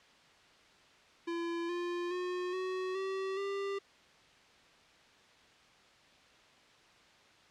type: tone with pitch steps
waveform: square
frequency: 338.9 / 349.6 / 360.7 / 372.1 / 383.9 / 396.1 Hz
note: E4 / F4 / F#4 / F#4 / G4 / G4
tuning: +48 / +2 / -44 / +10 / -36 / +18 cents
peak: -35 dBFS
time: 1.27-3.79 s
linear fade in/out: 10 ms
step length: 420 ms
effects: white hiss -61 dBFS RMS until 7.5 s + low-pass 4000 Hz 12 dB/octave